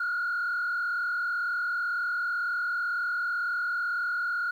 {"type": "tone with frequency modulation", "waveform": "sine", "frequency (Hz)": 1424, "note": "F6", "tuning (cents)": 33, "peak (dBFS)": -25, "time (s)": [0, 4.51], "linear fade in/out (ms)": 5, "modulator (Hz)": 38, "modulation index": 1.2, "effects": ["tanh soft clip ceiling -24 dBFS", "10-bit"]}